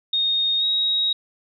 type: tone with pitch glide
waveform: sine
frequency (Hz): 3705 to 3794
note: A#7 to A#7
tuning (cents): -11 to +30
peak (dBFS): -18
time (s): 0.13-1.13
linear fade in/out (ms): 5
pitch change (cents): +41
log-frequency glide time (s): 0.59-0.64
effects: none